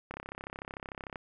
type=click train; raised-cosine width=0.5 ms; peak=-24 dBFS; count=36; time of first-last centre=0.11-1.158 s; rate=33.4 Hz; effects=none